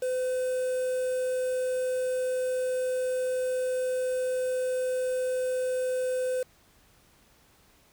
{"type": "tone with quantisation", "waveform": "triangle", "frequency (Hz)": 509, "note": "C5", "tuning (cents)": -48, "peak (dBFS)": -24, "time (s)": [0.02, 6.43], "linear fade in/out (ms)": 5, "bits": 7, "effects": ["pink hiss -61 dBFS RMS until 7.92 s"]}